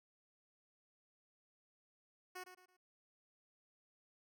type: tone with echo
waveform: 10% pulse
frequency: 366.4 Hz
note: F#4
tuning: 17 cents flat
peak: -38 dBFS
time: 2.35-2.44 s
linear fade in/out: 10 ms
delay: 110 ms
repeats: 3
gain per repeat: -9 dB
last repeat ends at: 2.77 s
effects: none